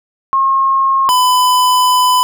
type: tone pair in turn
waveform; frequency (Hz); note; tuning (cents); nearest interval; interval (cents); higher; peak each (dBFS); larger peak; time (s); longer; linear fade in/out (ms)
sine / square; 1078 / 1003; C#6 / B5; -49 / +26; minor second; 125; first; -9; neither; 0.33-1.09 / 1.09-2.23; second; 0
effects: none